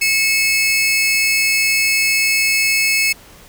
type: tone pair together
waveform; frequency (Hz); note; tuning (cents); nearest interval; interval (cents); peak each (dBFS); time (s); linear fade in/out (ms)
sawtooth; 2185 / 2598; C#7 / E7; -26 / -26; minor third; 300; -13; 0.01-3.13; 10
effects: pink hiss -43 dBFS RMS until 3.48 s